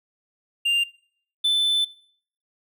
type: tone pair in turn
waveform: triangle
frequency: 2794 / 3520 Hz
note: F7 / A7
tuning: 0 / 0 cents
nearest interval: major third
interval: 400 cents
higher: second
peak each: -17 / -16 dBFS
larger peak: second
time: 0.65-0.84 / 1.44-1.85 s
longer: second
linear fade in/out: 10 ms
effects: noise-tail reverb RT60 0.6 s tail -22 dB re dry